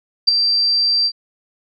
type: tone with ADSR envelope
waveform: sine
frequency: 4699 Hz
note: D8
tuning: in tune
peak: -4 dBFS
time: 0.27-1.12 s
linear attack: 17 ms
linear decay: 5 ms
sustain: -9 dB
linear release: 60 ms
effects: none